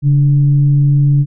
sine tone with frequency modulation, 141.5 Hz, C#3, 36 cents sharp, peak -7 dBFS, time 0.02-1.26 s, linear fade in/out 50 ms, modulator 155 Hz, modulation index 0.25, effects none

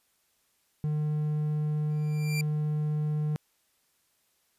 triangle tone, 151.3 Hz, D#3, 48 cents flat, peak -24 dBFS, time 0.84-3.36 s, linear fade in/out 0 ms
sawtooth tone with exponential growth, 2364 Hz, D7, 11 cents sharp, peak -26 dBFS, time 1.9-2.41 s, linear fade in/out 2 ms, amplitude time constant 110 ms
effects white hiss -71 dBFS RMS until 4.58 s + resampled to 32000 Hz

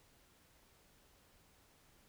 silence, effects pink hiss -68 dBFS RMS until 2.08 s

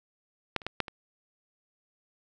clicks, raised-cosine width 0.3 ms, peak -10 / -29 / -15 / -10 / -23 dBFS, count 5, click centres 0.563 / 0.618 / 0.666 / 0.803 / 0.882 s, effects none

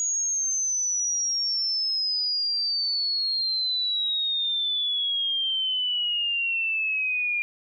sine exponential sweep, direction down, 6740 to 2402 Hz, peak -23 dBFS, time 0-7.42 s, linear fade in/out 0 ms, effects none

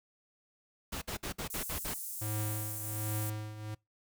pink noise bursts, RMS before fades -38 dBFS, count 7, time 0.92-1.942 s, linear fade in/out 10 ms, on 98 ms, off 56 ms
pink high-pass noise, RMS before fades -41 dBFS, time 1.5-3.3 s, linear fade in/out 5 ms, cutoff 8000 Hz, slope 24 dB/octave
square tone with tremolo, 107 Hz, A2, 48 cents flat, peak -33 dBFS, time 2.21-3.75 s, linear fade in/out 10 ms, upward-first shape triangle, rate 1.3 Hz, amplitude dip 75%
effects noise-tail reverb RT60 0.2 s tail -24 dB re dry

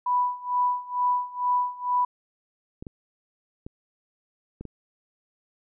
sine tone with tremolo, 987.8 Hz, B5, in tune, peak -19 dBFS, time 0.06-2.05 s, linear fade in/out 5 ms, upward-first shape sine, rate 2.2 Hz, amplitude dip 90%
clicks, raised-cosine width 3 ms, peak -24 dBFS, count 5, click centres 2.825 / 2.868 / 3.665 / 4.61 / 4.653 s
effects none

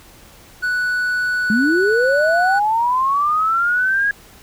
triangle tone, 1480 Hz, F#6, in tune, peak -15 dBFS, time 0.62-2.6 s, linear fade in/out 20 ms
sine linear sweep, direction up, 203.3 to 1661.2 Hz, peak -14 dBFS, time 1.5-4.11 s, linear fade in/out 2 ms
effects pink hiss -45 dBFS RMS until 4.42 s

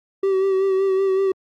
triangle tone with vibrato, 384.8 Hz, G4, 32 cents flat, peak -14 dBFS, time 0.23-1.32 s, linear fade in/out 5 ms, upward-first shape sine, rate 5.3 Hz, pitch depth 31 cents each way, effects Opus 48 kbps

